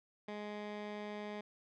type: tone with low-pass filter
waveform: 15% pulse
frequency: 208.7 Hz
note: G#3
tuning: 9 cents sharp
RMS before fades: -44 dBFS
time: 0.28-1.41 s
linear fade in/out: 5 ms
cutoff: 3100 Hz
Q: 1
effects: none